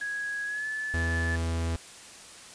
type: tone with pitch glide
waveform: sine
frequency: 1661.2 to 1734.7 Hz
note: G#6 to A6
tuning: 0 to -25 cents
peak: -30 dBFS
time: 0.01-1.36 s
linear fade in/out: 5 ms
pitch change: +75 cents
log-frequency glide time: 0.46-0.67 s
type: tone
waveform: 45% pulse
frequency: 82.9 Hz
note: E2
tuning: 10 cents sharp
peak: -27 dBFS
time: 0.94-1.76 s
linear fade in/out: 0 ms
effects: white hiss -47 dBFS RMS until 2.54 s + resampled to 22050 Hz